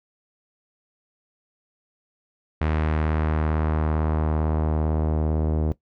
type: tone with low-pass filter sweep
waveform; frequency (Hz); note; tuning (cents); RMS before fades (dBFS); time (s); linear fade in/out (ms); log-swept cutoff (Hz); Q
sawtooth; 77.78; D#2; 0; -23; 2.61-5.72; 0; 2200 to 520; 1.1
effects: noise-tail reverb RT60 0.1 s tail -18 dB re dry